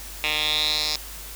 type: tone with band-pass filter sweep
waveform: 10% pulse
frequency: 152.4 Hz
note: D#3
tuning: 36 cents flat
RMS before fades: -24 dBFS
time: 0.24-0.96 s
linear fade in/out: 0 ms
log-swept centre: 2900 to 4800 Hz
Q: 5.5
effects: added 50 Hz sine -40 dBFS peak until 1.35 s + white hiss -39 dBFS RMS until 1.35 s